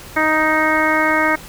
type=harmonic tone; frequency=311.8 Hz; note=D#4; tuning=4 cents sharp; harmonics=1 / 2 / 3 / 4 / 5 / 6 / 7; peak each=-21 / -21 / -21 / -21 / -21 / -21 / -21 dBFS; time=0.16-1.36 s; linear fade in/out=10 ms; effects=pink hiss -37 dBFS RMS until 1.48 s